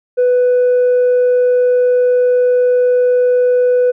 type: tone with tanh clipping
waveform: triangle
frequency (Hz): 496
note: B4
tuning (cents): +7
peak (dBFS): -9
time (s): 0.17-3.92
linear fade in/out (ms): 20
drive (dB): 6
effects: none